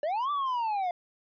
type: linear two-way sweep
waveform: triangle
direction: up then down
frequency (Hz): 564 to 1181 to 690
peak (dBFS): -25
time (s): 0.03-0.91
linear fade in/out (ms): 2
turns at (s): 0.31
effects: resampled to 11025 Hz